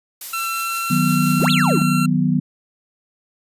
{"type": "noise with tremolo", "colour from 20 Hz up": "blue", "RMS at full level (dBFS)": -29, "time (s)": [0.21, 1.46], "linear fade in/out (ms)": 2, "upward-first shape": "sine", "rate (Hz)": 5.8, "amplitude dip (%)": 30}
{"type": "tone with pitch glide", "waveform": "25% pulse", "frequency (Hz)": [1348, 1360.5], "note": ["E6", "F6"], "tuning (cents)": [38, -46], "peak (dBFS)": -18, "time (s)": [0.33, 2.06], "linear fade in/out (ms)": 5, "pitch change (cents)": 16, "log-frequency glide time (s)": [0.47, 1.09]}
{"type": "chord", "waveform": "sine", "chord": "B major", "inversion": "first", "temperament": "equal", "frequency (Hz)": [155.56, 185, 246.9], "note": ["D#3", "F#3", "B3"], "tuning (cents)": [0, 0, 0], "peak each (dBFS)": -19, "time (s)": [0.9, 2.4], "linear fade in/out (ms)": 10}
{"type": "exponential two-way sweep", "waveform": "triangle", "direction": "up then down", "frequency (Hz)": [195.2, 4435, 195.2], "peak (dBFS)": -17, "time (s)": [1.4, 1.82], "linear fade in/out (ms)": 0, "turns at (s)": 1.51}
{"effects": ["resampled to 32000 Hz"]}